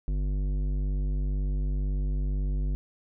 triangle tone with tanh clipping, 49 Hz, G1, in tune, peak -27 dBFS, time 0.08-2.75 s, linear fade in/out 0 ms, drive 17 dB, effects none

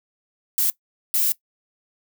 violet noise bursts at uneven times, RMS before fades -20 dBFS, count 2, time 0.58-0.7 / 1.14-1.32 s, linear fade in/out 0 ms, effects noise-tail reverb RT60 0.1 s tail -19 dB re dry

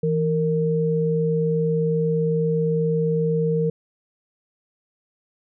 sine tone pair together, 163.06 / 461.2 Hz, E3 / A#4, -19 / -19 cents, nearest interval octave + tritone, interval 1800 cents, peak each -21 dBFS, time 0.03-3.7 s, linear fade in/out 5 ms, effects none

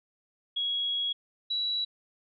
sine tone pair in turn, 3322 / 3917 Hz, G#7 / B7, 0 / -15 cents, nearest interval minor third, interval 285 cents, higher second, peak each -27 dBFS, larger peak neither, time 0.56-1.13 / 1.5-1.85 s, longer first, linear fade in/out 10 ms, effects none

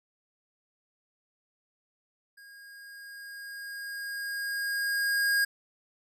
square tone with level ramp, 1629 Hz, G#6, 34 cents flat, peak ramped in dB -50 to -23 dBFS, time 2.37-5.45 s, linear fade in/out 10 ms, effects none

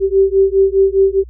sine beating tone pair, 385.9 / 390.8 Hz, G4 / G4, -27 / -5 cents, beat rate 4.9 Hz, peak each -12 dBFS, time 0-1.24 s, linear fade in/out 50 ms, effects added 60 Hz sine -32 dBFS peak until 1.29 s

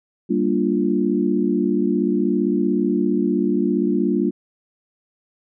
sine chord, G minor seventh, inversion none, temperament equal, 196 / 233.1 / 293.7 / 349.2 Hz, G3 / Bb3 / D4 / F4, 0 / 0 / 0 / 0 cents, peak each -22 dBFS, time 0.29-4.31 s, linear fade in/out 20 ms, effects none

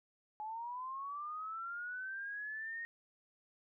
sine linear sweep, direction up, 843 to 1864.7 Hz, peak -40 dBFS, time 0.4-2.85 s, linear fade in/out 0 ms, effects none

